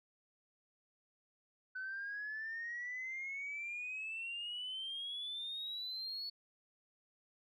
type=exponential sweep; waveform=sine; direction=up; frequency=1505 to 4435 Hz; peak=-39 dBFS; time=1.75-6.3 s; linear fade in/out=10 ms; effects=tanh soft clip ceiling -36 dBFS